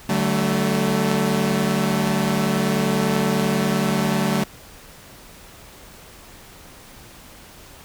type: chord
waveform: sawtooth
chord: D major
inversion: none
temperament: equal with one note detuned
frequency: 146.83 / 189.76 / 220 Hz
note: D3 / F#3 / A3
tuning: 0 / +44 / 0 cents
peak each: -21 / -18 / -18 dBFS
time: 0.09-4.44 s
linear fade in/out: 5 ms
effects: pink hiss -44 dBFS RMS until 7.84 s